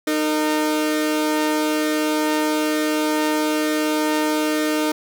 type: tone pair together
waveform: sawtooth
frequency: 306.5 / 459.2 Hz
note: D#4 / A#4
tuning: -26 / -26 cents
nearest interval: perfect fifth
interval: 700 cents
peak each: -15 / -22 dBFS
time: 0.07-4.92 s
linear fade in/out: 5 ms
effects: none